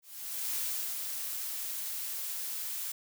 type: noise with ADSR envelope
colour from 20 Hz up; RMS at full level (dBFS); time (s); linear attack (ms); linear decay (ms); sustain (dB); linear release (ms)
blue; -33; 0.02-2.92; 530; 420; -4; 4
effects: none